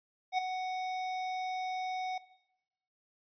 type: tone with ADSR envelope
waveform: square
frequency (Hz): 743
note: F#5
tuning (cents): +7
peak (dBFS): -26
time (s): 0.32-2.18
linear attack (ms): 62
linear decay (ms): 8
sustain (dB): -9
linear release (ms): 5
effects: noise-tail reverb RT60 0.9 s tail -18 dB re dry + resampled to 11025 Hz